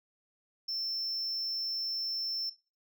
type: tone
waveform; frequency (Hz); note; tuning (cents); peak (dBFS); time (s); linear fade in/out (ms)
sine; 5350; E8; +25; -29; 0.68-2.5; 10
effects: noise-tail reverb RT60 0.3 s tail -17 dB re dry + tanh soft clip ceiling -31 dBFS

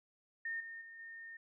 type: tone with level steps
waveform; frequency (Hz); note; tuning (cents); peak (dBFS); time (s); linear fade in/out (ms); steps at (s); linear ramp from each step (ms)
sine; 1827; A#6; -35; -37 / -45 / -50 / -47; 0.45-1.37; 5; 0.6 / 0.81 / 0.99; 5
effects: none

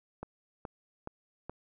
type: click train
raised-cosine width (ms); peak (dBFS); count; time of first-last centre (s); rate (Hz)
1; -25; 4; 0.23-1.496; 2.37
effects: none

